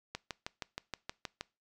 click train, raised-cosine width 0.2 ms, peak -20 dBFS, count 9, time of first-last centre 0.15-1.41 s, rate 6.35 Hz, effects noise-tail reverb RT60 0.3 s tail -23 dB re dry

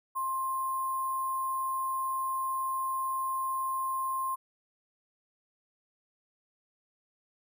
sine tone with sample-and-hold, 1056 Hz, C6, 16 cents sharp, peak -29 dBFS, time 0.15-4.36 s, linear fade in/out 20 ms, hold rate 11025 Hz, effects none

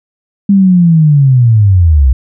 sine linear sweep, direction down, 202.2 to 60.5 Hz, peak -3 dBFS, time 0.49-2.13 s, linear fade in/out 5 ms, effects none

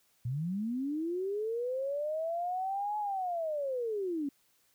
sine linear two-way sweep, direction up then down, 113.9 to 850 to 270 Hz, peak -31 dBFS, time 0.25-4.29 s, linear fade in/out 5 ms, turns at 2.98 s, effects white hiss -70 dBFS RMS until 4.74 s

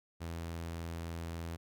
sawtooth tone, 83.5 Hz, E2, 23 cents sharp, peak -35 dBFS, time 0.2-1.57 s, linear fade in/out 20 ms, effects none

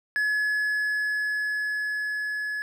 triangle tone with level ramp, 1700 Hz, G#6, 40 cents sharp, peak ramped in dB -20 to -26 dBFS, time 0.16-2.62 s, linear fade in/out 0 ms, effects none

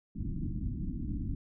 pink low-pass noise, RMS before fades -35 dBFS, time 0.15-1.35 s, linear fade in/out 5 ms, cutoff 320 Hz, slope 96 dB/octave, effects none

